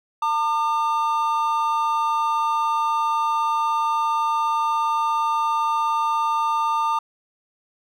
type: tone pair together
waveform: triangle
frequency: 904.3 / 1204 Hz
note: A5 / D6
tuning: +47 / +43 cents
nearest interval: perfect fourth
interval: 496 cents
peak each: -20 dBFS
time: 0.22-6.99 s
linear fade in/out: 5 ms
effects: none